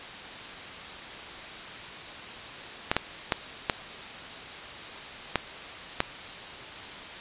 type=clicks; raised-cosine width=0.3 ms; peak=-6 dBFS; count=6; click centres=2.915 / 2.966 / 3.322 / 3.698 / 5.357 / 6.004 s; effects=white hiss -40 dBFS RMS until 7.2 s + resampled to 8000 Hz